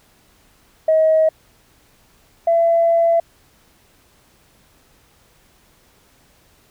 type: tone pair in turn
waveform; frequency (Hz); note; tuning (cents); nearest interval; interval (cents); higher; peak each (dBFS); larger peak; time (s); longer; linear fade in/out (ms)
sine; 634 / 671.7; D#5 / E5; +32 / +32; minor second; 100; second; -10 / -11; first; 0.88-1.29 / 2.47-3.2; second; 5
effects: tanh soft clip ceiling -6 dBFS + pink hiss -55 dBFS RMS until 6.7 s